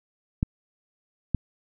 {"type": "clicks", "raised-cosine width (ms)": 5, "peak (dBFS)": -10, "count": 2, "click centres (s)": [0.429, 1.347], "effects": []}